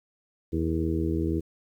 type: harmonic tone with a mistuned harmonic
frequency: 81.2 Hz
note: E2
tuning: 26 cents flat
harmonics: 1 / 2 / 3 / 4 / 5 / 6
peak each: -29 / -32 / -34 / -28 / -34 / -39 dBFS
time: 0.52-1.41 s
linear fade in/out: 20 ms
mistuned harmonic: 6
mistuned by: -54 cents
effects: 10-bit